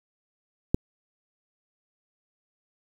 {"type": "click", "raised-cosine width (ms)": 3, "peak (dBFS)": -7, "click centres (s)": 0.745, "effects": ["7-bit"]}